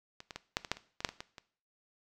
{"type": "clicks", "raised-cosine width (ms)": 0.2, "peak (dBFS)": [-28, -25, -22, -12, -24, -12, -30, -23, -10, -23, -23, -29], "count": 12, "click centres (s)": [0.204, 0.308, 0.36, 0.569, 0.648, 0.716, 0.77, 1.005, 1.048, 1.09, 1.205, 1.382], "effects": ["noise-tail reverb RT60 0.5 s tail -18 dB re dry"]}